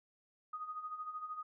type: tone with tremolo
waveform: sine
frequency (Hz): 1244.5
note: D#6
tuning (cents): 0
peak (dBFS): -38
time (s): 0.53-1.43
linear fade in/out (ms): 5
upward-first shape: sine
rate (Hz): 13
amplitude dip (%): 65
effects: none